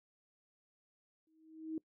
sine tone with exponential growth, 317.8 Hz, D#4, 37 cents sharp, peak -34 dBFS, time 1.27-1.78 s, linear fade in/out 2 ms, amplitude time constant 110 ms, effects noise-tail reverb RT60 0.1 s tail -22 dB re dry

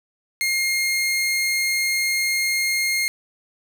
sawtooth tone, 2132 Hz, C7, 32 cents sharp, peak -16 dBFS, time 0.41-3.08 s, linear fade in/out 0 ms, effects none

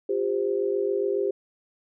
sine tone cluster, 352.4 / 399.6 / 518 Hz, F4 / G4 / C5, +16 / +33 / -17 cents, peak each -30 / -24 / -30 dBFS, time 0.09-1.31 s, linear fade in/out 5 ms, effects none

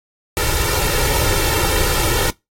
pink noise with comb filter, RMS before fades -18 dBFS, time 0.37-2.3 s, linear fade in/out 0 ms, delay 2.2 ms, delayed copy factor +0.75, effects noise-tail reverb RT60 0.2 s tail -23 dB re dry + AAC 48 kbps

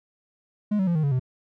triangle tone with pitch steps, 209.2 / 189.63 / 171.9 / 155.82 / 141.25 / 128.04 Hz, G#3 / F#3 / F3 / D#3 / C#3 / C3, +13 / +43 / -27 / +3 / +33 / -37 cents, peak -18 dBFS, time 0.71-1.196 s, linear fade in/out 10 ms, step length 81 ms, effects none

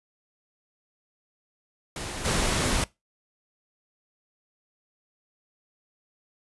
pink noise with level steps, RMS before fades -34 / -25 dBFS, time 1.96-2.84 s, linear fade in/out 2 ms, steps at 2.24 s, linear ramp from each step 20 ms, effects noise-tail reverb RT60 0.2 s tail -21 dB re dry + resampled to 24000 Hz

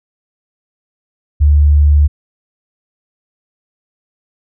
sine tone, 73.42 Hz, D2, in tune, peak -5 dBFS, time 1.4-2.08 s, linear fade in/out 20 ms, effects none

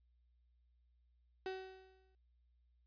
35% pulse tone with exponential decay, 377.9 Hz, F#4, 37 cents sharp, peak -37 dBFS, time 1.46-2.15 s, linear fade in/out 1 ms, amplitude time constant 150 ms, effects added 60 Hz sine -70 dBFS peak until 2.86 s + resampled to 11025 Hz

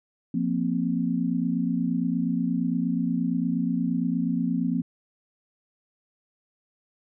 sine chord, F suspended fourth, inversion none, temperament equal, 174.61 / 233.1 / 261.6 Hz, F3 / Bb3 / C4, 0 / 0 / 0 cents, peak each -27 dBFS, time 0.34-4.82 s, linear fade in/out 5 ms, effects none

